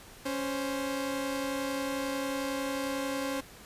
sawtooth tone pair together, 277.2 / 523.3 Hz, C#4 / C5, 0 / 0 cents, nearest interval major seventh, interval 1100 cents, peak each -29 / -31 dBFS, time 0.25-3.41 s, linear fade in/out 10 ms, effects pink hiss -51 dBFS RMS until 3.65 s + resampled to 32000 Hz

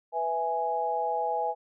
sine chord, E major, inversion second, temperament equal, 493.9 / 659.3 / 830.6 Hz, B4 / E5 / G#5, 0 / 0 / 0 cents, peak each -33 / -32 / -28 dBFS, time 0.12-1.55 s, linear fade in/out 50 ms, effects none

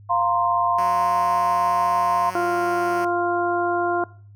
sine chord, F suspended fourth, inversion none, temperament just, 698.5 / 931.3 / 1047.7 Hz, F5 / Bb5 / C6, 0 / -2 / +2 cents, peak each -22 / -24 / -20 dBFS, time 0.09-2.31 s, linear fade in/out 20 ms
5% pulse tone, 185 Hz, F#3, in tune, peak -21 dBFS, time 0.78-3.05 s, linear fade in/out 5 ms
harmonic tone, 349.2 Hz, F4, in tune, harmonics 1 / 2 / 3 / 4, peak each -23 / -23 / -27 / -28 dBFS, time 2.35-4.04 s, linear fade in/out 2 ms
effects noise-tail reverb RT60 0.5 s tail -21 dB re dry + added 102 Hz sine -43 dBFS peak until 4.35 s

